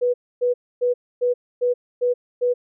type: tone bursts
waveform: sine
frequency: 491 Hz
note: B4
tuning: 10 cents flat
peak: -16 dBFS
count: 7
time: 0.01-2.54 s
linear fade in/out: 20 ms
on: 130 ms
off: 270 ms
effects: none